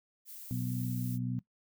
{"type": "noise", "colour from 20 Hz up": "violet", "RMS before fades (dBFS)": -47, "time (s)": [0.25, 1.19], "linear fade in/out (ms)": 50}
{"type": "harmonic tone", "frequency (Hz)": 61.74, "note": "B1", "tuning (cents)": 0, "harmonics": [2, 3, 4], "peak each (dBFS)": [-34, -38, -38], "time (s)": [0.51, 1.39], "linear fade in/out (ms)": 0}
{"effects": ["noise-tail reverb RT60 0.1 s tail -19 dB re dry"]}